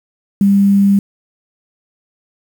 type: tone with quantisation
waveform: sine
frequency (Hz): 199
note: G3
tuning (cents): +26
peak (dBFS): -7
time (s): 0.41-0.99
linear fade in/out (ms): 2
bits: 6
effects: none